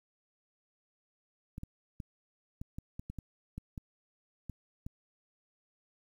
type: clicks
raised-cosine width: 5 ms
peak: -28 dBFS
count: 12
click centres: 1.581 / 1.634 / 2.002 / 2.615 / 2.785 / 2.995 / 3.1 / 3.187 / 3.58 / 3.778 / 4.497 / 4.865 s
effects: 10-bit